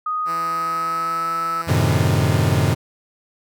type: tone with pitch glide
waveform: sine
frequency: 1244.5 to 1305.6 Hz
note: D#6 to E6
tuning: 0 to -17 cents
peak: -20 dBFS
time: 0.06-1.62 s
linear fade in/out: 5 ms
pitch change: +83 cents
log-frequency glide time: 0.3-1.32 s
type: tone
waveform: 5% pulse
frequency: 166.7 Hz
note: E3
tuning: 20 cents sharp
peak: -19 dBFS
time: 0.25-1.98 s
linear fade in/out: 50 ms
type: chord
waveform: 40% pulse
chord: F# diminished seventh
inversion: none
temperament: equal with one note detuned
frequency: 92.5 / 110 / 130.81 / 154.31 Hz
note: F#2 / A2 / C3 / Eb3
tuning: 0 / 0 / 0 / -14 cents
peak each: -20 dBFS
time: 1.67-2.75 s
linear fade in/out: 20 ms
effects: none